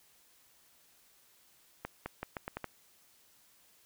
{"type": "accelerating click train", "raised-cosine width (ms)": 0.5, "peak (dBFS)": -22, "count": 7, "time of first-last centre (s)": [1.85, 2.643], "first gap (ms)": 210, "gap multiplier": 0.81, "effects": ["white hiss -65 dBFS RMS until 3.85 s"]}